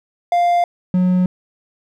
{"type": "tone pair in turn", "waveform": "triangle", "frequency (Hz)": [698.5, 182.15], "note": ["F5", "F#3"], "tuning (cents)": [0, -27], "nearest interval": "octave + major seventh", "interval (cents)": 2327, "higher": "first", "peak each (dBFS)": -10, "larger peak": "neither", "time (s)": [[0.32, 0.64], [0.94, 1.26]], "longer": "neither", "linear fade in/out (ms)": 2, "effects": []}